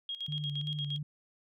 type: tone with tremolo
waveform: sine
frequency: 3266 Hz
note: G#7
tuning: 30 cents flat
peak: -34 dBFS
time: 0.09-0.98 s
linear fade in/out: 2 ms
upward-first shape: square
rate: 8.6 Hz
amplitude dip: 75%
type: tone with vibrato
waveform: sine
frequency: 146.83 Hz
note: D3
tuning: in tune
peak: -34 dBFS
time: 0.28-1.03 s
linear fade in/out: 5 ms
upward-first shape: square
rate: 2.9 Hz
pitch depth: 31 cents each way
effects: none